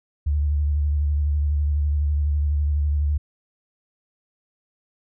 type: tone with vibrato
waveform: sine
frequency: 73.42 Hz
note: D2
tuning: in tune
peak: -18 dBFS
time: 0.26-3.18 s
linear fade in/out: 10 ms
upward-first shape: square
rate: 12 Hz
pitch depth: 34 cents each way
effects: none